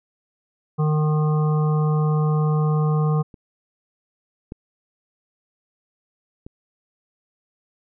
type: harmonic tone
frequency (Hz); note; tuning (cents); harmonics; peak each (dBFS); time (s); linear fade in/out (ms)
152.8; D#3; -31; 1 / 3 / 5 / 7 / 8; -17 / -28 / -33 / -33 / -35; 0.78-3.23; 20
type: clicks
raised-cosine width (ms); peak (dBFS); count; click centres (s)
3; -29 / -19 / -24; 3; 3.342 / 4.521 / 6.465
effects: none